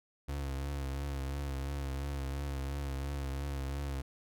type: tone with vibrato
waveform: 35% pulse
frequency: 69.1 Hz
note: C#2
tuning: 5 cents flat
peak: -33 dBFS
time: 0.28-4.02 s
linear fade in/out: 10 ms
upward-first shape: triangle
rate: 2.9 Hz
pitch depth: 55 cents each way
effects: none